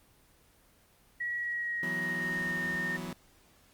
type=tone with pitch glide; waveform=sine; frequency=1920 to 1831.2 Hz; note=B6 to A#6; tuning=-49 to -31 cents; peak=-31 dBFS; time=1.2-2.97 s; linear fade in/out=10 ms; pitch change=-82 cents; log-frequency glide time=1.37-2.63 s
type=chord; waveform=sawtooth; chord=E suspended second; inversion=none; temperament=just; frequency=164.81 / 185.42 / 247.2 Hz; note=E3 / F#3 / B3; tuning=0 / +4 / +2 cents; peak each=-37 / -36 / -38 dBFS; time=1.83-3.13 s; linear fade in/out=2 ms
effects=pink hiss -63 dBFS RMS until 3.73 s + Opus 24 kbps